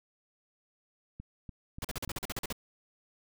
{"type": "click train", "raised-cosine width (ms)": 5, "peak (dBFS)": -30, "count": 5, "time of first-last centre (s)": [1.2, 2.37], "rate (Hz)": 3.42}
{"type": "noise bursts", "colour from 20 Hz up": "pink", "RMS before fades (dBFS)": -36, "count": 11, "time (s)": [1.82, 2.526], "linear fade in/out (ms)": 2, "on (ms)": 26, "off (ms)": 42}
{"effects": []}